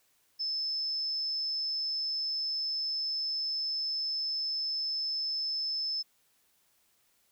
sine tone, 5250 Hz, E8, 8 cents flat, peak -30 dBFS, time 0.39-6.03 s, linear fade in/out 20 ms, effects white hiss -70 dBFS RMS until 7.31 s

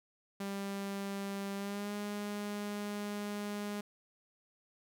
sawtooth tone with pitch glide, 198.1 to 206 Hz, G3 to G#3, +18 to -14 cents, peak -33 dBFS, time 0.4-3.81 s, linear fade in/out 5 ms, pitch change +68 cents, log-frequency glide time 1.56-1.93 s, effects none

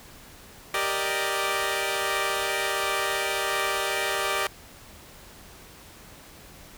10% pulse chord, Eb major seventh, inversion first, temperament equal, 392 / 466.2 / 587.3 / 622.3 Hz, G4 / Bb4 / D5 / Eb5, 0 / 0 / 0 / 0 cents, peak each -21 / -24 / -22 / -23 dBFS, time 0.74-4.47 s, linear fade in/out 2 ms, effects pink hiss -48 dBFS RMS until 6.77 s

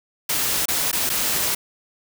white noise with dropouts, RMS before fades -22 dBFS, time 0.29-1.55 s, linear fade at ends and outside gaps 5 ms, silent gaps 0.657-0.683 / 0.915-0.928 / 1.094-1.099 s, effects none

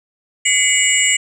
sine tone cluster, 2042 / 2238 / 2906 / 7200 / 8020 Hz, C7 / C#7 / F#7 / A8 / B8, -43 / +16 / -32 / +39 / +26 cents, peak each -18 dBFS, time 0.45-1.17 s, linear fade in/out 10 ms, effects tanh soft clip ceiling -2 dBFS

